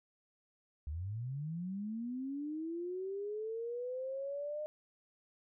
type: linear sweep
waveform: sine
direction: up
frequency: 69.3 to 611 Hz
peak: -37 dBFS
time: 0.87-4.66 s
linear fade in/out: 0 ms
effects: none